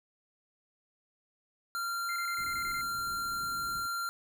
square tone, 1381 Hz, F6, 20 cents flat, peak -33 dBFS, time 1.75-4.09 s, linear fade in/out 0 ms
sine tone bursts, 2093 Hz, C7, in tune, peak -38 dBFS, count 8, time 2.09-2.812 s, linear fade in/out 2 ms, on 71 ms, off 22 ms
pink band-stop noise, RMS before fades -50 dBFS, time 2.37-3.87 s, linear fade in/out 5 ms, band 390 to 7200 Hz, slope 48 dB/octave
effects none

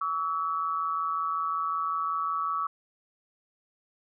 sine tone pair together, 1137.6 / 1303 Hz, C#6 / E6, +45 / -20 cents, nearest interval major second, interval 235 cents, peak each -29 / -30 dBFS, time 0.01-2.67 s, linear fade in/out 5 ms, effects none

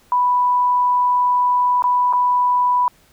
sine tone with dropouts, 987.8 Hz, B5, in tune, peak -13 dBFS, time 0.12-2.88 s, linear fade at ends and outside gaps 1 ms, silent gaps 1.822-1.84 / 2.127-2.134 s, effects pink hiss -54 dBFS RMS until 3.12 s

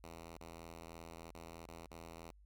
5% pulse tone with dropouts, 83.1 Hz, E2, 15 cents sharp, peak -39 dBFS, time 0.04-2.31 s, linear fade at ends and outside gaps 0 ms, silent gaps 0.37-0.41 / 1.308-1.349 / 1.664-1.688 / 1.867-1.907 s, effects added 50 Hz sine -60 dBFS peak until 2.45 s

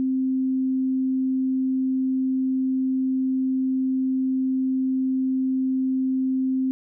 sine tone, 261.6 Hz, C4, in tune, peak -20 dBFS, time 0-6.71 s, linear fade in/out 0 ms, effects none

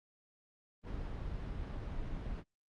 brown noise, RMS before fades -40 dBFS, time 0.83-2.44 s, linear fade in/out 50 ms, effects low-pass 4000 Hz 12 dB/octave + Opus 32 kbps

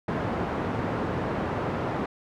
pink band-pass noise, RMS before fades -29 dBFS, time 0.08-2.06 s, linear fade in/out 5 ms, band 110 to 1200 Hz, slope 12 dB/octave, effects none

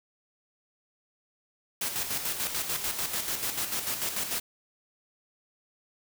white noise with tremolo, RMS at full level -30 dBFS, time 1.81-4.4 s, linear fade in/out 5 ms, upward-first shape square, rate 6.8 Hz, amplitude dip 50%, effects none

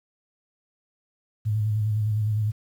sine tone with vibrato, 107.1 Hz, A2, 46 cents flat, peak -21 dBFS, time 1.45-2.52 s, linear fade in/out 20 ms, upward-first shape square, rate 9.8 Hz, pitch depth 34 cents each way, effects 9-bit

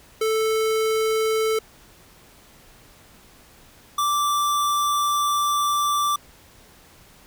square tone pair in turn, 440 / 1170.3 Hz, A4 / D6, 0 / -6 cents, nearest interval octave + perfect fourth, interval 1694 cents, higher second, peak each -20 dBFS, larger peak neither, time 0.21-1.59 / 3.98-6.16 s, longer second, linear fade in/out 5 ms, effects pink hiss -51 dBFS RMS until 7.26 s

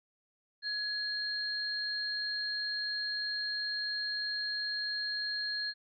sine tone pair together, 1679 / 4221 Hz, G#6 / C8, +18 / +14 cents, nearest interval octave + major third, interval 1596 cents, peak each -37 / -34 dBFS, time 0.62-5.74 s, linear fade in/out 50 ms, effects none

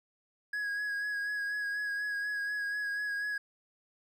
triangle tone with vibrato, 1661.2 Hz, G#6, in tune, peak -30 dBFS, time 0.53-3.38 s, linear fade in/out 5 ms, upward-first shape sine, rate 4.1 Hz, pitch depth 25 cents each way, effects none

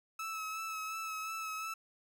30% pulse tone with vibrato, 1300 Hz, E6, 24 cents flat, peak -35 dBFS, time 0.19-1.74 s, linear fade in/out 5 ms, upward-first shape sine, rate 2.8 Hz, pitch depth 25 cents each way, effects none

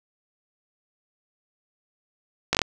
slowing click train, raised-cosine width 0.2 ms, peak -3 dBFS, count 5, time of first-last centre 2.53-2.617 s, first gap 18 ms, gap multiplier 1.13, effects none

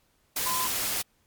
sine tone in noise, 1020 Hz, C6, 44 cents flat, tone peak -29 dBFS, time 0.46-0.67 s, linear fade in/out 5 ms, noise white, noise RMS -29 dBFS, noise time 0.36-1.02 s, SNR -3 dB, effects pink hiss -68 dBFS RMS until 1.26 s + MP3 96 kbps

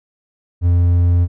triangle tone, 87.31 Hz, F2, in tune, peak -8 dBFS, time 0.61-1.28 s, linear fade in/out 50 ms, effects none

